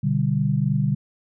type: chord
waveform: sine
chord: G major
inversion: first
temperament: equal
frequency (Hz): 123.47 / 146.83 / 196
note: B2 / D3 / G3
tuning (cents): 0 / 0 / 0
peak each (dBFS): -24 / -21 / -24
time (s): 0.03-0.95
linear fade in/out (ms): 10
effects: none